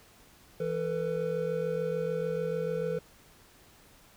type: tone cluster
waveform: triangle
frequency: 165.1 / 449 / 495.8 Hz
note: E3 / A4 / B4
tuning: +3 / +35 / +7 cents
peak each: -34 / -31 / -30 dBFS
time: 0.6-2.99 s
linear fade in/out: 5 ms
effects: pink hiss -58 dBFS RMS until 4.16 s